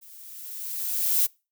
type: noise with level ramp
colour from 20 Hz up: violet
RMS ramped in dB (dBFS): -49 to -20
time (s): 0.01-1.27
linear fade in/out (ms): 20
effects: noise-tail reverb RT60 0.3 s tail -26 dB re dry